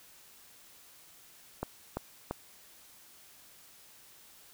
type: click train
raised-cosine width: 1 ms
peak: -19 dBFS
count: 3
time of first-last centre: 1.63-2.31 s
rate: 2.94 Hz
effects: white hiss -57 dBFS RMS until 4.53 s